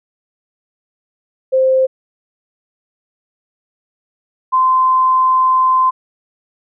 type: tone pair in turn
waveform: sine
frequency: 523.3 / 1034.6 Hz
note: C5 / C6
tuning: 0 / -20 cents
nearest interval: octave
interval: 1180 cents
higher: second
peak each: -9 dBFS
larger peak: neither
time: 1.52-1.87 / 4.52-5.91 s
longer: second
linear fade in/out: 20 ms
effects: none